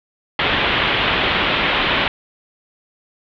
white low-pass noise, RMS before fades -18 dBFS, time 0.39-2.08 s, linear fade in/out 2 ms, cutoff 3500 Hz, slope 48 dB/octave, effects none

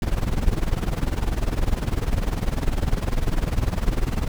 brown noise with tremolo, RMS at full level -18 dBFS, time 0.02-4.28 s, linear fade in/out 2 ms, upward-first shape triangle, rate 20 Hz, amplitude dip 90%, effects none

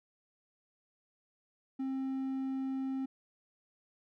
triangle tone, 265.9 Hz, C4, 28 cents sharp, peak -31 dBFS, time 1.79-3.06 s, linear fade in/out 10 ms, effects none

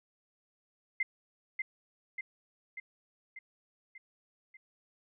sine tone with echo, 2082 Hz, C7, 9 cents flat, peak -27 dBFS, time 1-1.03 s, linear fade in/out 5 ms, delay 590 ms, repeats 6, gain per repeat -4 dB, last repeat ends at 4.57 s, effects none

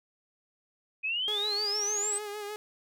sine exponential sweep, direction up, 2489 to 8372 Hz, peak -28 dBFS, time 1.03-2.19 s, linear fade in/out 20 ms
sawtooth tone with vibrato, 415.3 Hz, G#4, in tune, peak -32 dBFS, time 1.28-2.56 s, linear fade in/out 0 ms, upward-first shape sine, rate 6.6 Hz, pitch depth 40 cents each way
effects none

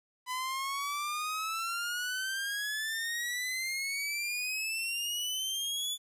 sawtooth exponential sweep, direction up, 998 to 3477 Hz, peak -29 dBFS, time 0.26-5.98 s, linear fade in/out 50 ms, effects resampled to 32000 Hz + 11-bit

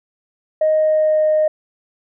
sine tone with pitch glide, 623 to 617.6 Hz, D#5 to D#5, +2 to -13 cents, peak -11 dBFS, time 0.61-1.48 s, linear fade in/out 5 ms, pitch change -15 cents, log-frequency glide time 0.72-1.25 s, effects tanh soft clip ceiling -8 dBFS

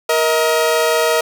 sawtooth tone pair together, 470 / 635.3 Hz, A#4 / D#5, +14 / +36 cents, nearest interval perfect fourth, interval 522 cents, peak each -12 dBFS, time 0.09-1.21 s, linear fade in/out 5 ms, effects none

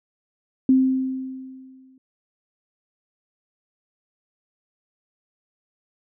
sine tone with exponential decay, 261.6 Hz, C4, in tune, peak -11 dBFS, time 0.69-1.98 s, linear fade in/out 2 ms, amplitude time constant 280 ms, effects none

